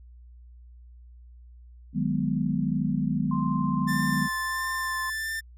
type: chord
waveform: sine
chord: G# minor seventh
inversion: second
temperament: equal with one note detuned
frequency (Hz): 153.6 / 185 / 207.7 / 246.9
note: D#3 / F#3 / G#3 / B3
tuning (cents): -22 / 0 / 0 / 0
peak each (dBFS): -29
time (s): 1.93-4.29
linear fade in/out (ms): 50
type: tone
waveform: sine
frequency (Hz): 1046.5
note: C6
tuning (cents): 0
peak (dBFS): -31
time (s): 3.31-5.1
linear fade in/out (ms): 5
type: tone with vibrato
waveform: 45% pulse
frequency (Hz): 1771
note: A6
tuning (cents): +11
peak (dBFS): -29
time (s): 3.87-5.41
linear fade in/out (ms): 20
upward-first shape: sine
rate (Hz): 1.5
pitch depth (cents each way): 16
effects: added 60 Hz sine -46 dBFS peak until 5.57 s